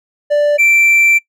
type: tone pair in turn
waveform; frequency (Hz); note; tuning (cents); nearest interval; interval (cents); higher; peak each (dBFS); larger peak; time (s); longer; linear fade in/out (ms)
triangle; 587.3 / 2344; D5 / D7; 0 / -4; 2 octaves; 2396; second; -7 / -6; second; 0.3-0.58 / 0.58-1.19; second; 20
effects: noise-tail reverb RT60 0.1 s tail -22 dB re dry